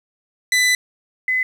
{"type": "tone pair in turn", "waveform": ["sawtooth", "sine"], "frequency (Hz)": [1998, 2025], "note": ["B6", "B6"], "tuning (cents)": [20, 43], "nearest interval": "unison", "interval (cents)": 23, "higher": "second", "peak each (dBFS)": [-10, -16], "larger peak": "first", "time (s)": [[0.52, 0.75], [1.28, 1.43]], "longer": "first", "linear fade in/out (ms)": 2, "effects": ["low-pass 11000 Hz 12 dB/octave", "8-bit"]}